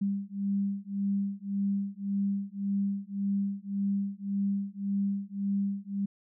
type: beating tone pair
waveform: sine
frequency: 197.9 / 199.7 Hz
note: G3 / G3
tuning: +17 / +32 cents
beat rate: 1.8 Hz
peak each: -31 / -31 dBFS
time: 0.01-6.06 s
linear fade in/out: 10 ms
effects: none